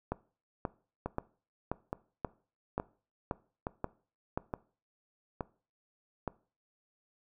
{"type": "two click trains", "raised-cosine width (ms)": 1, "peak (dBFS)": [-20, -18], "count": [7, 9], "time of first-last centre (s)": [[1.06, 6.277], [0.12, 4.375]], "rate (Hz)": [1.15, 1.88], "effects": ["noise-tail reverb RT60 0.4 s tail -20 dB re dry"]}